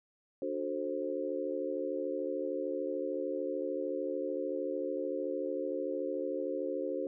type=chord; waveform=sine; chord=D dominant seventh; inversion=none; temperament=just; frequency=293.7 / 367.1 / 440.5 / 528.6 Hz; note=D4 / F#4 / A4 / C5; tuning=0 / -14 / +2 / +18 cents; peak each=-39 / -38 / -40 / -36 dBFS; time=0.42-7.07 s; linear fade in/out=2 ms; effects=none